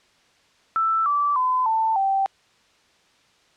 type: tone with pitch steps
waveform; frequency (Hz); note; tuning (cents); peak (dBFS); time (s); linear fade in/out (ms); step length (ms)
sine; 1325 / 1160.2 / 1015.8 / 889.5 / 778.8; E6 / D6 / B5 / A5 / G5; +9 / -21 / +48 / +19 / -12; -18; 0.76-2.26; 0; 300
effects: white hiss -59 dBFS RMS until 3.56 s + low-pass 5000 Hz 12 dB/octave